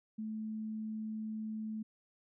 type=tone; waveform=sine; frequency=217.6 Hz; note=A3; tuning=19 cents flat; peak=-37 dBFS; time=0.18-1.83 s; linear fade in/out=10 ms; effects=none